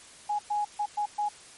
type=tone bursts at uneven times; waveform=sine; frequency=832 Hz; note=G#5; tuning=3 cents sharp; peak=-25 dBFS; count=5; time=0.29-0.39 / 0.5-0.65 / 0.79-0.86 / 0.97-1.06 / 1.18-1.29 s; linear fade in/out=10 ms; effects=white hiss -50 dBFS RMS until 1.57 s + MP3 48 kbps